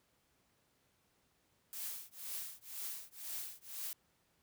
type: noise with tremolo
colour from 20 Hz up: blue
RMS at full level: -41 dBFS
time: 1.73-3.93 s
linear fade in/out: 0 ms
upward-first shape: triangle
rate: 2 Hz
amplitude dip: 100%
effects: pink hiss -75 dBFS RMS until 4.42 s + high-pass 60 Hz 12 dB/octave